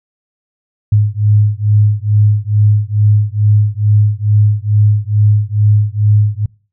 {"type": "beating tone pair", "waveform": "sine", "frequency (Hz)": [103.83, 106.13], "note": ["G#2", "G#2"], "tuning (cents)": [0, 38], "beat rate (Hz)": 2.3, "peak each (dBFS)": -11, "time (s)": [0.92, 6.46], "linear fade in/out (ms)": 5, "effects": ["noise-tail reverb RT60 0.4 s tail -26 dB re dry"]}